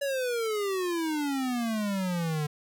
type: exponential sweep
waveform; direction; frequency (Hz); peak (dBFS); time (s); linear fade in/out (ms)
square; down; 571 to 146.8; -28; 0.01-2.47; 10
effects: none